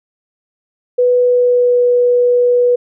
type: tone with pitch glide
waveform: sine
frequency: 493.9 to 489.1 Hz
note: B4 to B4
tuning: 0 to -17 cents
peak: -8 dBFS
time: 0.98-2.76 s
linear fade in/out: 10 ms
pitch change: -17 cents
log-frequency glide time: 1.15-1.82 s
effects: none